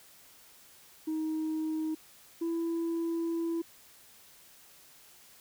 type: tone pair in turn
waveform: sine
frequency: 314.5 / 333.2 Hz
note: D#4 / E4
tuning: +19 / +19 cents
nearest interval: minor second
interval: 100 cents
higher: second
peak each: -28 / -27 dBFS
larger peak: second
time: 1.07-1.95 / 2.41-3.62 s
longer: second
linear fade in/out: 10 ms
effects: tanh soft clip ceiling -28 dBFS + white hiss -57 dBFS RMS until 5.4 s